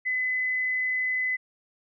sine tone, 2017 Hz, B6, 36 cents sharp, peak -24 dBFS, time 0.05-1.37 s, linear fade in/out 20 ms, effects none

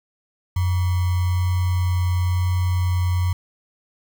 sine tone with sample-and-hold, 90.1 Hz, F#2, 45 cents flat, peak -17 dBFS, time 0.56-3.33 s, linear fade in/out 5 ms, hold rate 1050 Hz, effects none

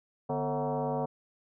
sine tone with frequency modulation, 148.1 Hz, D3, 15 cents sharp, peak -28 dBFS, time 0.29-1.06 s, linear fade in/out 10 ms, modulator 198 Hz, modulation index 3.9, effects none

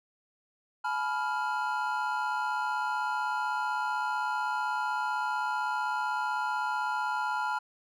triangle chord, F diminished, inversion first, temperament equal with one note detuned, 852 / 987.8 / 1396.9 Hz, Ab5 / Cb6 / F6, +44 / 0 / 0 cents, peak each -31 dBFS, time 0.84-7.59 s, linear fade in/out 10 ms, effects none

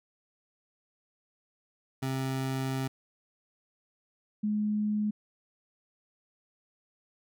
25% pulse / sine tone pair in turn, 132.7 / 210.6 Hz, C3 / G#3, +25 / +24 cents, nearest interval minor sixth, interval 799 cents, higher second, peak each -26 dBFS, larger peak neither, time 2.02-2.88 / 4.43-5.11 s, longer first, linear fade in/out 10 ms, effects none

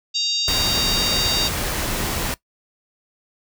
harmonic tone, 932.3 Hz, A#5, in tune, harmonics 3 / 4 / 5 / 6 / 7 / 8, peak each -30 / -22 / -22 / -33 / -33 / -35 dBFS, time 0.14-1.49 s, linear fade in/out 20 ms
pink noise, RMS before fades -24 dBFS, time 0.48-2.34 s, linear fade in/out 0 ms
effects noise-tail reverb RT60 0.1 s tail -19 dB re dry

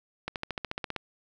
accelerating click train, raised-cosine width 0.3 ms, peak -16 dBFS, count 11, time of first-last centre 0.28-0.963 s, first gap 78 ms, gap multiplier 0.97, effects none

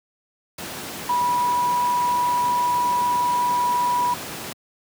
sine tone in noise, 977 Hz, B5, 19 cents flat, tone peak -18 dBFS, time 1.09-4.14 s, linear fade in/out 5 ms, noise pink, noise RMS -32 dBFS, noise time 0.58-4.53 s, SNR +11 dB, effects high-pass 150 Hz 12 dB/octave

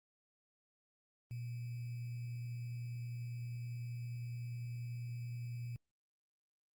sine tone with sample-and-hold, 120 Hz, B2, 49 cents flat, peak -40 dBFS, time 1.31-5.76 s, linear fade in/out 0 ms, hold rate 2450 Hz, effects Opus 24 kbps

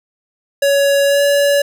square tone with pitch glide, 561 to 568.8 Hz, C#5 to C#5, +21 to +45 cents, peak -11 dBFS, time 0.62-1.62 s, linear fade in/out 5 ms, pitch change +24 cents, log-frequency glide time 1.05-1.22 s, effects none

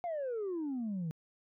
sine exponential sweep, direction down, 720 to 154 Hz, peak -32 dBFS, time 0.04-1.11 s, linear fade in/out 0 ms, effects tanh soft clip ceiling -32 dBFS

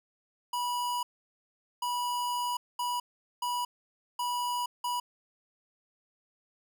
square tone bursts at uneven times, 976 Hz, B5, 21 cents flat, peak -30 dBFS, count 6, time 0.53-1.03 / 1.82-2.57 / 2.79-3 / 3.42-3.65 / 4.19-4.66 / 4.84-5 s, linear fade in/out 5 ms, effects none

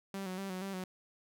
sawtooth tone with vibrato, 190 Hz, F#3, 46 cents sharp, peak -34 dBFS, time 0.14-0.84 s, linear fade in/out 2 ms, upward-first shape square, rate 4.2 Hz, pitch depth 48 cents each way, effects none

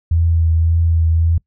sine tone with vibrato, 82.41 Hz, E2, in tune, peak -11 dBFS, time 0.11-1.38 s, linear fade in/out 5 ms, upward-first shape triangle, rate 1.8 Hz, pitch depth 26 cents each way, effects noise-tail reverb RT60 0.1 s tail -23 dB re dry

